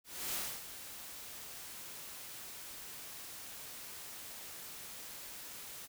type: noise with ADSR envelope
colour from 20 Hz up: white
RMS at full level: -37 dBFS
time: 0.04-5.88 s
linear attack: 300 ms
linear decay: 270 ms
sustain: -11 dB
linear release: 35 ms
effects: none